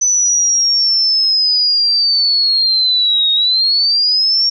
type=linear two-way sweep; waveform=sine; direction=down then up; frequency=6030 to 3729 to 5560 Hz; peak=-10 dBFS; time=0.01-4.5 s; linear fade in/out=10 ms; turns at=3.32 s; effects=none